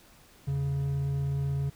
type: tone pair together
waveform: triangle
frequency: 82.65 / 139 Hz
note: E2 / C#3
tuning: +5 / +5 cents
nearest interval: major sixth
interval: 900 cents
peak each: -35 / -25 dBFS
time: 0.47-1.7 s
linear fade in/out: 10 ms
effects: pink hiss -57 dBFS RMS until 1.75 s